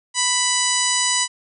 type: harmonic tone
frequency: 990 Hz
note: B5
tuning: 4 cents sharp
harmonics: 1 / 2 / 3 / 4 / 5 / 6 / 7 / 8 / 9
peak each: -26 / -26 / -26 / -26 / -26 / -26 / -26 / -26 / -26 dBFS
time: 0.14-1.28 s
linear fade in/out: 50 ms
effects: none